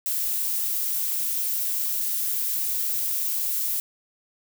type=noise; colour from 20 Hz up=violet; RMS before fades=-26 dBFS; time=0.06-3.8 s; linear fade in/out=0 ms; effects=none